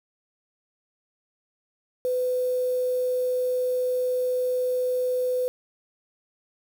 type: tone with quantisation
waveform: sine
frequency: 502 Hz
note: B4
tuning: 28 cents sharp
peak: -22 dBFS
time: 2.05-5.48 s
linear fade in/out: 0 ms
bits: 7
effects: none